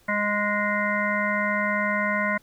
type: harmonic tone with a mistuned harmonic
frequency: 207.7 Hz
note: G#3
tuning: in tune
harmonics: 1 / 3 / 5 / 7 / 9 / 10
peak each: -29 / -29 / -29 / -29 / -29 / -29 dBFS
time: 0.08-2.38 s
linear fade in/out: 10 ms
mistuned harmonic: 1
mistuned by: -16 cents
effects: pink hiss -59 dBFS RMS until 2.42 s